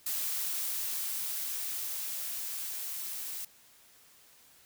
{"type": "noise with level ramp", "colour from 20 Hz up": "blue", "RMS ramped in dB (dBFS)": [-33, -39], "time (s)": [0.06, 3.45], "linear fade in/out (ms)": 5, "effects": ["white hiss -60 dBFS RMS until 4.65 s"]}